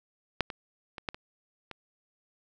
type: clicks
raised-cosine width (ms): 0.3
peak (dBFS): -9 / -21 / -23 / -15 / -26 / -24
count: 6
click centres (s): 0.407 / 0.502 / 0.982 / 1.088 / 1.145 / 1.713
effects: none